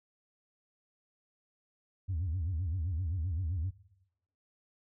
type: tone with vibrato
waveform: sine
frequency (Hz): 86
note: F2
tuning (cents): -26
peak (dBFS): -29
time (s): 2.08-3.71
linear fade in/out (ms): 20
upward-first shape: sine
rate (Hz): 7.7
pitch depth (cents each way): 200
effects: noise-tail reverb RT60 0.8 s tail -18 dB re dry + tanh soft clip ceiling -28 dBFS